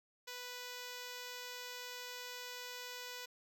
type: tone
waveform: 5% pulse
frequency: 493.9 Hz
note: B4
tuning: in tune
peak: -33 dBFS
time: 0.27-3.26 s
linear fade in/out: 10 ms
effects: none